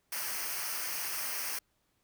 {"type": "noise with comb filter", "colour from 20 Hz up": "white", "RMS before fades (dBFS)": -36, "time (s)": [0.12, 1.59], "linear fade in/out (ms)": 5, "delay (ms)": 0.27, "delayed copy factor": -0.7, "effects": ["pink hiss -75 dBFS RMS until 2.03 s"]}